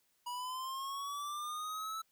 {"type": "linear sweep", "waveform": "square", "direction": "up", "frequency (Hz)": [968, 1318.5], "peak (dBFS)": -39, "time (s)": [0.26, 2.02], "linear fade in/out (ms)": 10, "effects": ["white hiss -75 dBFS RMS until 2.11 s"]}